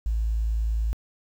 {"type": "tone", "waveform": "sine", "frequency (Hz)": 55, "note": "A1", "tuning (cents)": 0, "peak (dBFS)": -21, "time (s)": [0.06, 0.93], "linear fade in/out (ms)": 0, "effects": ["tanh soft clip ceiling -18 dBFS", "9-bit"]}